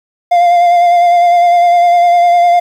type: tone with vibrato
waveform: triangle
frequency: 698.5 Hz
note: F5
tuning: in tune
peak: -3 dBFS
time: 0.31-2.6 s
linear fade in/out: 10 ms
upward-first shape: sine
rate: 9.9 Hz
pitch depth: 23 cents each way
effects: 7-bit